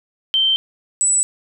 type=tone pair in turn; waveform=sine; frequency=3120 / 7917 Hz; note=G7 / B8; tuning=-9 / +3 cents; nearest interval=octave + major third; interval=1612 cents; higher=second; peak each=-13 dBFS; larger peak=neither; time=0.34-0.56 / 1.01-1.23 s; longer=neither; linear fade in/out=0 ms; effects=none